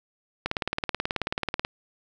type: click train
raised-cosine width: 0.3 ms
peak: -10 dBFS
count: 23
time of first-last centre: 0.46-1.649 s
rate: 18.5 Hz
effects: none